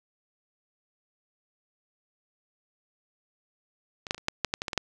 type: clicks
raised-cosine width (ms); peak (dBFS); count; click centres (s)
0.2; -20 / -8 / -19 / -28 / -8 / -7 / -9 / -14 / -14 / -15 / -7; 11; 4.068 / 4.109 / 4.146 / 4.18 / 4.284 / 4.447 / 4.539 / 4.619 / 4.682 / 4.732 / 4.777
effects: none